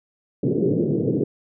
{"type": "band-pass noise", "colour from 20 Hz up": "white", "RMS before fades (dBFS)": -21, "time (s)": [0.43, 1.24], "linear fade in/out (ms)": 5, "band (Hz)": [120, 450], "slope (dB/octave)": 48, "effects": []}